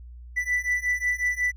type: beating tone pair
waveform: triangle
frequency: 1975.5 / 1981 Hz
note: B6 / B6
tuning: 0 / +5 cents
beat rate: 5.5 Hz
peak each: -25 / -24 dBFS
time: 0.36-1.52 s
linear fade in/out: 20 ms
effects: added 60 Hz sine -40 dBFS peak until 1.56 s